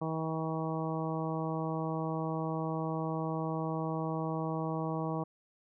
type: harmonic tone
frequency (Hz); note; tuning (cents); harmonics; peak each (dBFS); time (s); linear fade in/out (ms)
160; D#3; +49; 1 / 2 / 3 / 4 / 5 / 6 / 7; -35 / -38 / -40 / -41 / -42 / -43 / -43; 0.01-5.24; 10
effects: none